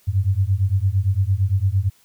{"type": "beating tone pair", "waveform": "sine", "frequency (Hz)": [92.5, 101.3], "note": ["F#2", "G#2"], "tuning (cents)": [0, -43], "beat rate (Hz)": 8.8, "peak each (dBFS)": -19, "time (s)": [0.07, 1.9], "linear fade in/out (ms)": 20, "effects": ["white hiss -57 dBFS RMS until 2.04 s"]}